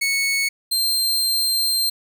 sawtooth tone pair in turn, 2210 / 4162 Hz, C#7 / C8, -6 / -10 cents, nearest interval major seventh, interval 1096 cents, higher second, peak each -15 dBFS, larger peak neither, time 0.01-0.49 / 0.71-1.9 s, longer second, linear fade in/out 10 ms, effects none

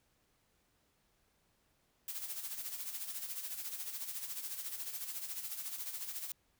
blue noise with tremolo, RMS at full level -40 dBFS, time 2.08-6.32 s, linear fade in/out 2 ms, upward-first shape sine, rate 14 Hz, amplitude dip 60%, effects pink hiss -75 dBFS RMS until 6.59 s

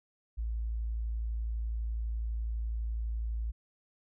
sine tone, 56 Hz, A1, 31 cents sharp, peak -31 dBFS, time 0.37-3.52 s, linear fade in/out 20 ms, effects none

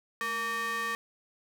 square ring-modulated tone, 340.9 Hz, F4, 42 cents flat, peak -28 dBFS, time 0.21-0.95 s, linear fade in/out 0 ms, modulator 1490 Hz, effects none

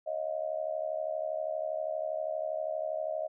sine tone with amplitude modulation, 630 Hz, D#5, 21 cents sharp, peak -27 dBFS, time 0.06-3.28 s, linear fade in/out 20 ms, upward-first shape sine, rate 72.5 Hz, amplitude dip 90%, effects none

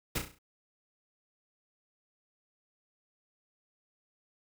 pink noise with echo, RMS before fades -31 dBFS, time 0.15-0.19 s, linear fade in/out 10 ms, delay 33 ms, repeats 6, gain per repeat -6 dB, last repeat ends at 0.388 s, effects none

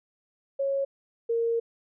sine tone pair in turn, 550 / 462.5 Hz, C#5 / A#4, -14 / -14 cents, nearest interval minor third, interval 300 cents, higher first, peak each -24 / -23 dBFS, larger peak second, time 0.59-0.85 / 1.29-1.6 s, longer second, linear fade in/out 10 ms, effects none

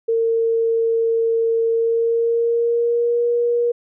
sine tone with pitch glide, 456.2 to 476.1 Hz, A#4 to A#4, -37 to +37 cents, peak -15 dBFS, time 0.08-3.72 s, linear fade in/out 10 ms, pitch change +74 cents, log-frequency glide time 1.68-3.26 s, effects none

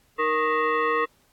sine tone with frequency modulation, 311.2 Hz, D#4, in tune, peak -20 dBFS, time 0.18-1.06 s, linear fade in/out 20 ms, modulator 779 Hz, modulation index 2.1, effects pink hiss -63 dBFS RMS until 1.32 s + AAC 64 kbps

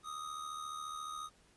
square tone with amplitude modulation, 1247 Hz, D#6, 3 cents sharp, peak -39 dBFS, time 0.03-1.3 s, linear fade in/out 50 ms, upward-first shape sine, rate 74.3 Hz, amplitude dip 60%, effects pink hiss -67 dBFS RMS until 1.56 s + resampled to 24000 Hz

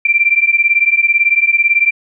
sine beating tone pair, 2349 / 2367 Hz, D7 / D7, 0 / +13 cents, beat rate 18 Hz, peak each -12 dBFS, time 0.05-1.91 s, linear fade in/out 5 ms, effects none

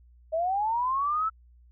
sine linear sweep, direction up, 622.3 to 1327 Hz, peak -24 dBFS, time 0.32-1.3 s, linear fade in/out 20 ms, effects added 60 Hz sine -53 dBFS peak until 1.71 s

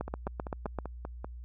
two click trains, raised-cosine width 1 ms, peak -24 / -19 dBFS, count 7 / 7, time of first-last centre 0.08-1.245 / 0.01-0.787 s, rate 5.15 / 7.72 Hz, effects added 60 Hz sine -41 dBFS peak until 1.44 s

